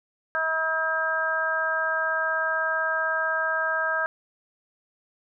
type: harmonic tone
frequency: 320.3 Hz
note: E4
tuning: 50 cents flat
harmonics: 2 / 3 / 4 / 5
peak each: -30 / -33 / -29 / -25 dBFS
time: 0.35-4.06 s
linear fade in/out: 0 ms
effects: none